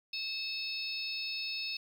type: harmonic tone with a mistuned harmonic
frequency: 870 Hz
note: A5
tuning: 20 cents flat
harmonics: 3 / 4 / 5 / 6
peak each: -39 / -42 / -41 / -40 dBFS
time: 0.13-1.77 s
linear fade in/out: 5 ms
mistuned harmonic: 4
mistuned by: +120 cents
effects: 10-bit